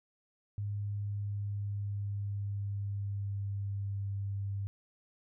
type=tone with pitch glide; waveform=sine; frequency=102.4 to 99.37 Hz; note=G#2 to G2; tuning=-24 to +24 cents; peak=-33 dBFS; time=0.58-4.67 s; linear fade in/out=0 ms; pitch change=-52 cents; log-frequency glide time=0.68-4.1 s; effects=none